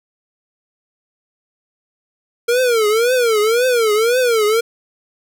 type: tone with vibrato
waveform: square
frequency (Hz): 462.8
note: A#4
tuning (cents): -13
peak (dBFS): -13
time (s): 2.48-4.61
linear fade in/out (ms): 10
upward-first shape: triangle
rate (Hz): 1.9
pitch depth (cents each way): 200
effects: none